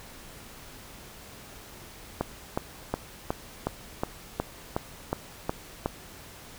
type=click train; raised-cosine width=1 ms; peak=-12 dBFS; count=11; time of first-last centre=2.21-5.86 s; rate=2.74 Hz; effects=pink hiss -47 dBFS RMS until 6.58 s